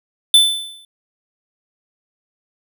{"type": "tone with exponential decay", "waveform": "square", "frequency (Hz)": 3520, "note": "A7", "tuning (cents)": 0, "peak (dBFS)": -5, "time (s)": [0.34, 0.85], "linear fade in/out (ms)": 2, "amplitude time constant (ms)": 110, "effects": []}